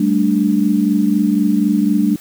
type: chord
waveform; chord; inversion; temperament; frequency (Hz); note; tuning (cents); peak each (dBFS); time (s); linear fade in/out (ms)
sine; G suspended second; none; equal; 196 / 220 / 293.7; G3 / A3 / D4; 0 / 0 / 0; -16; 0-2.16; 5
effects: white hiss -41 dBFS RMS until 2.2 s